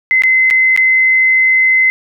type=tone with dropouts; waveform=sine; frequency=2053 Hz; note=C7; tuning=33 cents flat; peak=-7 dBFS; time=0.11-1.9 s; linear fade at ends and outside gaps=0 ms; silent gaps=0.221-0.236 / 0.502-0.509 / 0.763-0.775 s; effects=none